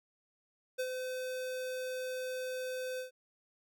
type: tone with ADSR envelope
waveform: square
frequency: 511 Hz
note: C5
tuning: 41 cents flat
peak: -32 dBFS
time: 0.78-3.11 s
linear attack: 18 ms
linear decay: 63 ms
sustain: -5 dB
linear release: 120 ms
effects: none